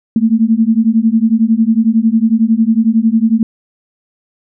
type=beating tone pair; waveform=sine; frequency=219 / 230 Hz; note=A3 / A#3; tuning=-8 / -23 cents; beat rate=11 Hz; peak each=-11 dBFS; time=0.16-3.43 s; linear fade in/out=2 ms; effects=none